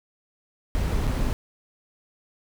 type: noise with dropouts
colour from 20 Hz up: brown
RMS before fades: -24 dBFS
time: 0.75-1.33 s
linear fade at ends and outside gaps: 0 ms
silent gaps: 1.069-1.076 s
effects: none